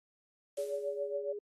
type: noise with exponential decay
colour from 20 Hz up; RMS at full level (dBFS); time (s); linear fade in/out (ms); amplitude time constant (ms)
blue; -46; 0.57-1.17; 2; 130
type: tone with tremolo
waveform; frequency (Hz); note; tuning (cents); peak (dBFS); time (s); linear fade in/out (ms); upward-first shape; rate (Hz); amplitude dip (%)
sine; 571; D5; -49; -31; 0.57-1.33; 10; triangle; 7.2; 90
type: tone with pitch glide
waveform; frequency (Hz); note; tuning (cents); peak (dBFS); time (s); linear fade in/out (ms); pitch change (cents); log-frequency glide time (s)
sine; 415.3 to 412.7; G#4 to G#4; 0 to -11; -38; 0.58-1.39; 5; -11; 0.71-0.99
effects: low-pass 12000 Hz 12 dB/octave + AAC 32 kbps